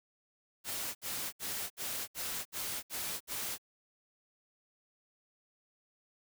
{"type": "noise bursts", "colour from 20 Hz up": "white", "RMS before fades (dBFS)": -38, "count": 8, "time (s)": [0.64, 3.582], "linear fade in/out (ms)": 50, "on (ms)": 310, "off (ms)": 66, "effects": []}